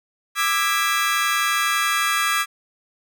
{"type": "chord", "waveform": "30% pulse", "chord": "E dominant seventh", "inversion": "third", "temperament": "just", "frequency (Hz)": [1186.7, 1318.5, 1648.1, 1977.8], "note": ["D6", "E6", "G#6", "B6"], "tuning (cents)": [18, 0, -14, 2], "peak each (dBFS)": [-20, -23, -21, -24], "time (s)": [0.35, 2.46], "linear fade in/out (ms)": 50, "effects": []}